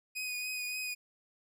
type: tone with vibrato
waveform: sawtooth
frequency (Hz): 2489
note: D#7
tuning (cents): 0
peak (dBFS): -32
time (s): 0.15-0.95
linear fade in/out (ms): 20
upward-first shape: triangle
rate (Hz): 3.5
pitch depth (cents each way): 24
effects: none